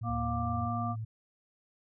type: tone with pitch glide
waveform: sine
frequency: 112.2 to 110.72 Hz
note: A2 to A2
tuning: +34 to +11 cents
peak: -34 dBFS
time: 0.01-1.05 s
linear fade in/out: 10 ms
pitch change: -23 cents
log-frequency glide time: 0.36-0.63 s
type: harmonic tone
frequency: 235.9 Hz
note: A#3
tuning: 21 cents sharp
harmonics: 1 / 3 / 5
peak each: -36 / -36 / -36 dBFS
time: 0.03-0.96 s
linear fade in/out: 50 ms
type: exponential sweep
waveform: sine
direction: up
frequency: 69.3 to 90.8 Hz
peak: -36 dBFS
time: 0.09-0.68 s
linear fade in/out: 5 ms
effects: none